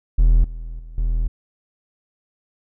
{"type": "tone with level steps", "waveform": "triangle", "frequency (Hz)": 40.72, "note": "E1", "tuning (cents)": -20, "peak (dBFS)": [-8, -26, -32, -15], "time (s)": [0.18, 1.28], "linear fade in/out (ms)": 10, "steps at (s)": [0.44, 0.79, 0.98], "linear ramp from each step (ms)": 2, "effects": []}